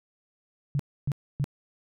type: tone bursts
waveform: sine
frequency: 141.1 Hz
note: C#3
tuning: 31 cents sharp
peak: -23 dBFS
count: 3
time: 0.75-1.442 s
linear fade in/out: 0 ms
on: 44 ms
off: 280 ms
effects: none